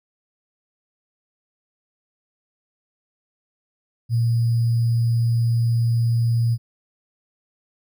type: tone with sample-and-hold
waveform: sine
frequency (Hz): 116.54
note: A#2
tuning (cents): 0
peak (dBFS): -16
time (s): 4.09-6.58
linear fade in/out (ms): 50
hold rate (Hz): 4900
effects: none